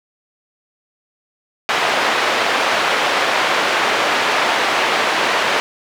pink band-pass noise, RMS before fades -17 dBFS, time 1.69-5.6 s, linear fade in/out 0 ms, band 590 to 3100 Hz, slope 12 dB/octave, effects none

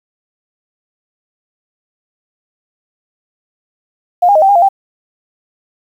sine tone with pitch steps, 709 / 810 / 624 / 776 / 808 / 691 / 784 Hz, F5 / G#5 / D#5 / G5 / G#5 / F5 / G5, +26 / -43 / +5 / -18 / -48 / -19 / 0 cents, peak -5 dBFS, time 4.22-4.689 s, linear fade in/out 10 ms, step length 67 ms, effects 7-bit

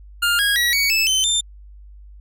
25% pulse tone with pitch steps, 1406 / 1643.3 / 1920.7 / 2245 / 2624 / 3067 / 3584 Hz, F6 / G#6 / B6 / C#7 / E7 / G7 / A7, +11 / -19 / -49 / +21 / -9 / -38 / +31 cents, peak -12 dBFS, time 0.22-1.41 s, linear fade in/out 10 ms, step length 170 ms, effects added 50 Hz sine -39 dBFS peak until 2.2 s

